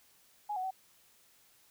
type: tone with pitch steps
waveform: sine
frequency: 834 / 742 / 759 Hz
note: G#5 / F#5 / F#5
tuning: +7 / +5 / +44 cents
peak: -33 dBFS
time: 0.49-0.709 s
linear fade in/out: 10 ms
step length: 73 ms
effects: white hiss -65 dBFS RMS until 1.7 s